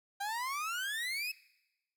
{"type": "exponential sweep", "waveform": "30% pulse", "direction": "up", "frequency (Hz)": [784, 2624], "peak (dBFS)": -32, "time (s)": [0.2, 1.32], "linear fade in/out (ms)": 10, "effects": ["noise-tail reverb RT60 1.0 s tail -21 dB re dry"]}